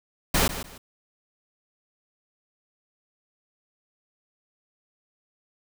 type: noise with echo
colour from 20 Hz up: pink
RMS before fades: -21 dBFS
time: 0.34-0.48 s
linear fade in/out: 5 ms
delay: 150 ms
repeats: 2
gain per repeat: -12 dB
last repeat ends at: 0.78 s
effects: none